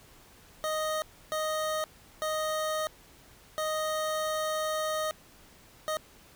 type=tone bursts at uneven times; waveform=25% pulse; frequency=622.3 Hz; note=D#5; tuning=in tune; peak=-25 dBFS; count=5; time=0.64-1.02 / 1.32-1.84 / 2.22-2.87 / 3.58-5.11 / 5.88-5.97 s; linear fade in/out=0 ms; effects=pink hiss -56 dBFS RMS until 6.35 s